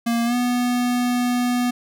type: tone with pitch glide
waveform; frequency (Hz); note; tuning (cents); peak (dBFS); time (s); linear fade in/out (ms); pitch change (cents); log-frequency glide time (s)
square; 233.6 to 245.4; A#3 to B3; +4 to -11; -19; 0.06-1.71; 10; +85; 0.25-0.35
effects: none